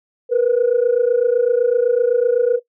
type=tone pair together; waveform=sine; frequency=468.7 / 496.6 Hz; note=A#4 / B4; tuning=+9 / +9 cents; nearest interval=minor second; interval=100 cents; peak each=-14 dBFS; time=0.29-2.6 s; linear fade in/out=50 ms; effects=noise-tail reverb RT60 0.1 s tail -17 dB re dry + tanh soft clip ceiling -8 dBFS